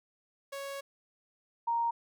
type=tone pair in turn; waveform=sawtooth / sine; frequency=554.4 / 932.4 Hz; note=C#5 / A#5; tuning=0 / 0 cents; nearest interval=major sixth; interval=900 cents; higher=second; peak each=-34 / -27 dBFS; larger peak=second; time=0.52-0.81 / 1.67-1.91 s; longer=first; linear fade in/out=10 ms; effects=none